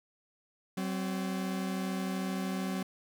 40% pulse tone pair together, 188.79 / 261.9 Hz, F#3 / C4, +35 / +2 cents, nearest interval tritone, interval 567 cents, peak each -32 / -38 dBFS, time 0.77-2.83 s, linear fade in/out 5 ms, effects none

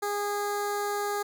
15% pulse tone with notch filter, 410 Hz, G#4, 22 cents flat, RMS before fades -30 dBFS, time 0.02-1.23 s, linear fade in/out 10 ms, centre 2900 Hz, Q 0.88, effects none

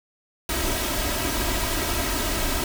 pink noise with comb filter, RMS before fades -25 dBFS, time 0.49-2.64 s, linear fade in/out 2 ms, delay 3.1 ms, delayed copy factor +0.65, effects none

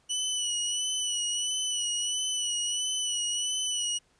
20% pulse tone with vibrato, 2960 Hz, F#7, in tune, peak -22 dBFS, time 0.09-3.99 s, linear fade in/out 20 ms, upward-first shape sine, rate 1.5 Hz, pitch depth 39 cents each way, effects pink hiss -67 dBFS RMS until 4.19 s + resampled to 22050 Hz

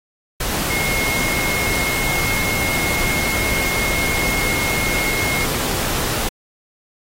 sine tone in noise, 2156 Hz, C#7, 49 cents flat, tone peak -21 dBFS, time 0.7-5.45 s, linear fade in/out 5 ms, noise pink, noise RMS -22 dBFS, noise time 0.4-6.29 s, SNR -2 dB, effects AAC 48 kbps

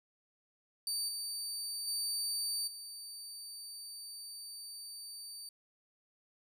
25% pulse tone with level steps, 4609 Hz, D8, 33 cents flat, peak -29 / -33 / -29 / -40 dBFS, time 0.87-5.49 s, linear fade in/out 2 ms, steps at 1.08 / 1.87 / 2.67 s, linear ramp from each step 10 ms, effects none

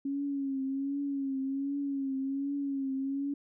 sine tone with vibrato, 274.9 Hz, C#4, 14 cents flat, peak -30 dBFS, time 0.05-3.34 s, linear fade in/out 5 ms, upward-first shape triangle, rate 1.3 Hz, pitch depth 59 cents each way, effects none

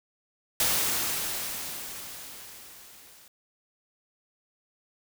white noise with level ramp, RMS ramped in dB -24 to -54 dBFS, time 0.6-3.28 s, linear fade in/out 2 ms, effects none

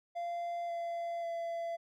triangle tone with pitch steps, 690 / 682.5 / 675 Hz, F5 / F5 / E5, -21 / -40 / +41 cents, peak -33 dBFS, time 0.15-1.77 s, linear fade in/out 20 ms, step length 540 ms, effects none

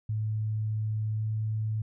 sine tone with pitch glide, 108.2 to 108.89 Hz, A2 to A2, -29 to -18 cents, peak -27 dBFS, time 0.09-1.82 s, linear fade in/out 5 ms, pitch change +11 cents, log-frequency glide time 1.15-1.23 s, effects none

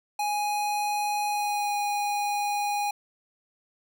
square tone with pitch glide, 830.6 to 821.5 Hz, G#5 to G#5, 0 to -19 cents, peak -26 dBFS, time 0.19-2.91 s, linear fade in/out 5 ms, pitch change -19 cents, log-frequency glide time 1.28-1.74 s, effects none

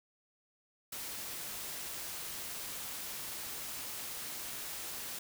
white noise, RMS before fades -42 dBFS, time 0.92-5.19 s, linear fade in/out 5 ms, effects none

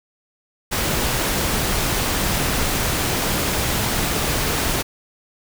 pink noise, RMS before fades -21 dBFS, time 0.71-4.83 s, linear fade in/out 20 ms, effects none

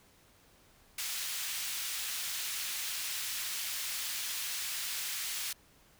pink high-pass noise, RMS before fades -37 dBFS, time 0.98-5.53 s, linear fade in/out 5 ms, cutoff 2500 Hz, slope 12 dB/octave, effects pink hiss -63 dBFS RMS until 5.99 s

